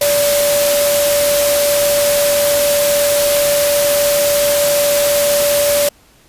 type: tone in noise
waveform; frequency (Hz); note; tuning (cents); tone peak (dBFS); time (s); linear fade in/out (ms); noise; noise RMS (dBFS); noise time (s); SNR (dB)
sine; 578; D5; -28; -12; 0.01-5.89; 5; white; -17; 0.01-5.89; +2
effects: pink hiss -49 dBFS RMS until 6.28 s + resampled to 32000 Hz